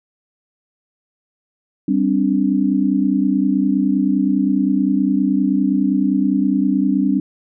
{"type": "chord", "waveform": "sine", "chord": "G suspended fourth", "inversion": "none", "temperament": "equal with one note detuned", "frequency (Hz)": [196, 261.6, 291.3], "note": ["G3", "C4", "D4"], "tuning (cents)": [0, 0, -14], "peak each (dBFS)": -18, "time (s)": [1.88, 7.2], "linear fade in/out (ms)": 5, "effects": []}